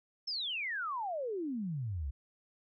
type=exponential sweep; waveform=sine; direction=down; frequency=5430 to 62.8 Hz; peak=-34 dBFS; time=0.27-2.11 s; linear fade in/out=10 ms; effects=none